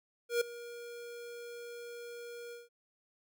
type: tone with ADSR envelope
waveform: square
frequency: 474.9 Hz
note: A#4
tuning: 32 cents sharp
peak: -26 dBFS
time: 0.29-2.69 s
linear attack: 120 ms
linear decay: 7 ms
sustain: -18 dB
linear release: 170 ms
effects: MP3 96 kbps